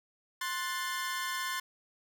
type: chord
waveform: sawtooth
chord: F# diminished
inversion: second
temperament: equal with one note detuned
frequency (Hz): 1052.6 / 1480 / 1760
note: C6 / F#6 / A6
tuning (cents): +10 / 0 / 0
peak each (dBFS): -32 / -37 / -34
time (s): 0.41-1.6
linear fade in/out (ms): 5
effects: none